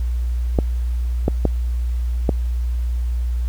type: clicks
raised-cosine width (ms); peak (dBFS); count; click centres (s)
2; -3; 4; 0.588 / 1.281 / 1.453 / 2.292
effects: added 60 Hz sine -18 dBFS peak until 3.48 s + pink hiss -48 dBFS RMS until 3.48 s